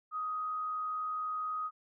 sine tone with frequency modulation, 1252 Hz, D#6, 10 cents sharp, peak -33 dBFS, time 0.11-1.71 s, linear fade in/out 50 ms, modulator 81.9 Hz, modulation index 0.21, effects none

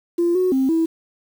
sine tone with pitch steps, 344.1 / 367.7 / 264.7 / 326.5 Hz, F4 / F#4 / C4 / E4, -26 / -11 / +20 / -17 cents, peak -14 dBFS, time 0.18-0.86 s, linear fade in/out 10 ms, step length 170 ms, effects tanh soft clip ceiling -11 dBFS + 7-bit

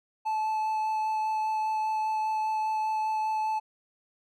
triangle tone with vibrato, 869 Hz, A5, 22 cents flat, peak -24 dBFS, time 0.25-3.6 s, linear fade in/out 20 ms, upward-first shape sine, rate 5 Hz, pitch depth 9 cents each way, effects none

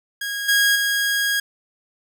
sawtooth tone with level steps, 1640 Hz, G#6, 22 cents flat, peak -21 / -11 / -15 dBFS, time 0.21-1.4 s, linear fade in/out 5 ms, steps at 0.48 / 0.75 s, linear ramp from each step 10 ms, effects none

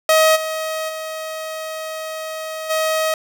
sawtooth tone with level steps, 633 Hz, D#5, 30 cents sharp, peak -7 / -18 / -22 / -13 dBFS, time 0.09-3.14 s, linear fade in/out 2 ms, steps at 0.35 / 0.88 / 2.69 s, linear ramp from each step 20 ms, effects none

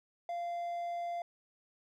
triangle tone, 692 Hz, F5, 16 cents flat, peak -33 dBFS, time 0.29-1.22 s, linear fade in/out 2 ms, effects none

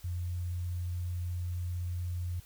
sine tone, 88.3 Hz, F2, 20 cents sharp, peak -32 dBFS, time 0.04-2.4 s, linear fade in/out 5 ms, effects added 50 Hz sine -62 dBFS peak until 2.45 s + white hiss -58 dBFS RMS until 2.45 s

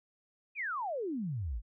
sine exponential sweep, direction down, 2572 to 46.25 Hz, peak -33 dBFS, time 0.55-1.62 s, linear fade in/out 50 ms, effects none

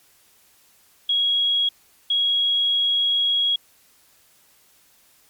sine tone bursts at uneven times, 3311 Hz, G#7, 6 cents flat, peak -17 dBFS, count 2, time 1.09-1.69 / 2.1-3.56 s, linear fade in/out 5 ms, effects white hiss -57 dBFS RMS until 5.29 s + MP3 96 kbps

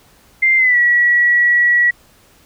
sine tone with pitch glide, 2093 to 1930.4 Hz, C7 to B6, 0 to -40 cents, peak -9 dBFS, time 0.42-1.91 s, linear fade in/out 10 ms, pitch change -140 cents, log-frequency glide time 0.57-0.78 s, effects pink hiss -50 dBFS RMS until 2.45 s

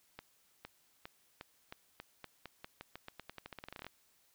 accelerating click train, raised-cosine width 0.3 ms, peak -29 dBFS, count 26, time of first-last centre 0.19-3.866 s, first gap 460 ms, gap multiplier 0.88, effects white hiss -71 dBFS RMS until 4.34 s

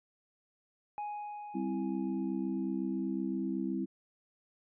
triangle tone with exponential decay, 832 Hz, G#5, 3 cents sharp, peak -33 dBFS, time 0.98-3.74 s, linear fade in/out 0 ms, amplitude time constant 600 ms
sine chord, C major, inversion second, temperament equal, 196 / 261.6 / 329.6 Hz, G3 / C4 / E4, 0 / 0 / 0 cents, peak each -36 dBFS, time 1.54-3.86 s, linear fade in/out 20 ms
effects resampled to 8000 Hz

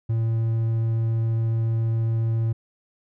triangle tone, 113.4 Hz, A#2, 47 cents flat, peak -18 dBFS, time 0.09-2.53 s, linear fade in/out 10 ms, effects none

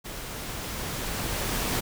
pink noise with level ramp, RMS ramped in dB -38 to -27 dBFS, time 0.04-1.81 s, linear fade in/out 20 ms, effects none

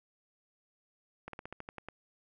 slowing click train, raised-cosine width 0.5 ms, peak -27 dBFS, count 9, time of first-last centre 1.28-1.886 s, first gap 53 ms, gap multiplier 1.1, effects none

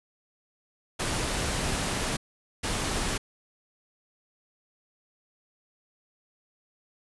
pink noise bursts at uneven times, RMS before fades -29 dBFS, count 2, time 0.99-2.17 / 2.63-3.18 s, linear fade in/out 10 ms, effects resampled to 24000 Hz

